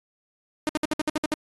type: tone bursts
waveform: sawtooth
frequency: 305.9 Hz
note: D#4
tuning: 29 cents flat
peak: -18 dBFS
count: 9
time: 0.67-1.339 s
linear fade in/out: 0 ms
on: 21 ms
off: 60 ms
effects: AAC 32 kbps